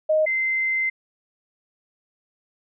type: tone pair in turn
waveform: sine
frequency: 622.3 / 2074 Hz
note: D#5 / C7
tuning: 0 / -16 cents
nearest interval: octave + major sixth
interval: 2084 cents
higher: second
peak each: -16 / -20 dBFS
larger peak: first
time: 0.09-0.26 / 0.26-0.9 s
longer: second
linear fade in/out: 10 ms
effects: none